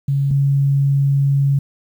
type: tone pair in turn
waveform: sine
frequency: 139.2 / 139.2 Hz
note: C#3 / C#3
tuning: +8 / +8 cents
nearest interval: unison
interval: 0 cents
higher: neither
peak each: -14 / -12 dBFS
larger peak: second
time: 0.08-0.31 / 0.31-1.59 s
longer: second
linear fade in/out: 5 ms
effects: 8-bit